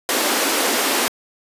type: high-pass noise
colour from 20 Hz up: pink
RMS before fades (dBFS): -19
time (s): 0.09-1.08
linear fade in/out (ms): 0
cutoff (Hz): 250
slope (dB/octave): 48
effects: resampled to 32000 Hz

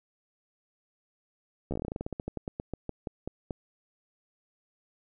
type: slowing click train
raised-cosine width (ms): 2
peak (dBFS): -20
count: 24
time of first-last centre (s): 1.71-3.508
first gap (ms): 13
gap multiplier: 1.14
effects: none

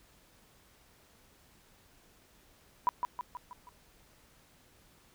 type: tone with echo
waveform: sine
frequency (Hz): 987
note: B5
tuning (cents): -1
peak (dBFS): -23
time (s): 2.87-2.89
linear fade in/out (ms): 0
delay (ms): 160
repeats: 5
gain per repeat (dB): -5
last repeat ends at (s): 3.69
effects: pink hiss -63 dBFS RMS until 5.14 s

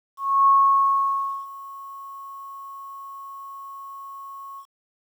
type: tone with ADSR envelope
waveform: sine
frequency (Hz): 1098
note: C#6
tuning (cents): -17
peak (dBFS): -12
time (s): 0.17-4.66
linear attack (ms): 300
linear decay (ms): 990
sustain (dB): -23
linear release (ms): 74
effects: 9-bit

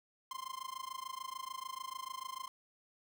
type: tone with amplitude modulation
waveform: 45% pulse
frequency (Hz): 1047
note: C6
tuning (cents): +1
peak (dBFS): -38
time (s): 0.31-2.48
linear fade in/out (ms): 2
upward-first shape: sine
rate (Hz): 26.8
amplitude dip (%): 95
effects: 11-bit

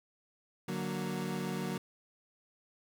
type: chord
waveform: 30% pulse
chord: D augmented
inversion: none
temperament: equal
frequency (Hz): 146.83 / 185 / 233.1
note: D3 / F#3 / A#3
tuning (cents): 0 / 0 / 0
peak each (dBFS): -38 / -34 / -37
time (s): 0.68-1.78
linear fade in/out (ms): 5
effects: 11-bit

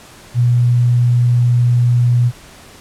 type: tone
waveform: sine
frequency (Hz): 121.4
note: B2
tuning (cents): -29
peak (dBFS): -9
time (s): 0.34-2.32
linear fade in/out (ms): 50
effects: pink hiss -40 dBFS RMS until 2.8 s + low-pass 11000 Hz 12 dB/octave

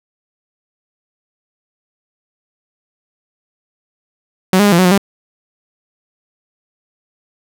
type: tone with pitch steps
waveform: sawtooth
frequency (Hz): 186.4 / 205.5 / 203.9 / 170.8 / 185.3 / 179.1 / 198.5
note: F#3 / G#3 / G#3 / F3 / F#3 / F3 / G3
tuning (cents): +13 / -18 / -32 / -38 / +3 / +44 / +22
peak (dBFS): -4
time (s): 4.53-4.978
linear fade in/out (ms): 2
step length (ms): 64
effects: none

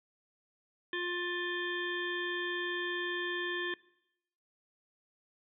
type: harmonic tone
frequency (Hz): 352.5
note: F4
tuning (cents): +16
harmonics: 1 / 3 / 5 / 7 / 9 / 10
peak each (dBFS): -37 / -44 / -36 / -47 / -42 / -46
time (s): 0.93-3.74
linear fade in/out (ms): 2
effects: noise-tail reverb RT60 0.8 s tail -21 dB re dry

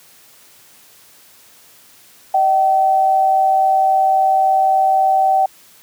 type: tone pair together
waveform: sine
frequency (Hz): 622.3 / 766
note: D#5 / G5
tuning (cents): 0 / -40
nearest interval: major third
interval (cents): 360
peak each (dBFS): -22 / -11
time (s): 2.34-5.46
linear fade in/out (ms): 5
effects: white hiss -47 dBFS RMS until 5.82 s + high-pass 80 Hz 12 dB/octave

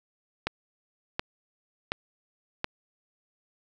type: click train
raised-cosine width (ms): 0.3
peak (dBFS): -11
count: 4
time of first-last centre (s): 0.47-2.644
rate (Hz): 1.38
effects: none

